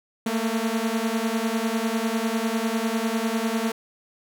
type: beating tone pair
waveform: sawtooth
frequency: 220 / 230 Hz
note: A3 / A#3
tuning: 0 / -23 cents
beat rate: 10 Hz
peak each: -22 dBFS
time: 0.26-3.72 s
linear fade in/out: 5 ms
effects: none